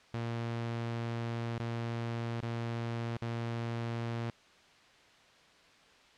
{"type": "tone with dropouts", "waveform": "sawtooth", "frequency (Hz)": 116.54, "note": "A#2", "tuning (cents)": 0, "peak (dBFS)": -30, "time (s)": [0.14, 4.3], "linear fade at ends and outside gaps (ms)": 0, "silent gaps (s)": [[1.581, 1.598], [2.406, 2.428], [3.17, 3.22]], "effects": ["white hiss -60 dBFS RMS until 6.17 s", "low-pass 4000 Hz 12 dB/octave"]}